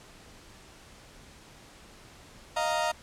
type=chord; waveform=35% pulse; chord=Eb suspended second; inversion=none; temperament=equal; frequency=622.3 / 698.5 / 932.3 Hz; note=Eb5 / F5 / Bb5; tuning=0 / 0 / 0 cents; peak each=-29 dBFS; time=2.56-2.92 s; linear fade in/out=10 ms; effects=pink hiss -52 dBFS RMS until 3.02 s + low-pass 9000 Hz 12 dB/octave